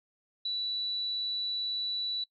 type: tone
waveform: sine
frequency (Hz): 3949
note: B7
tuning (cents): -1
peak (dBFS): -30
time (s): 0.45-2.24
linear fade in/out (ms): 5
effects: noise-tail reverb RT60 0.1 s tail -22 dB re dry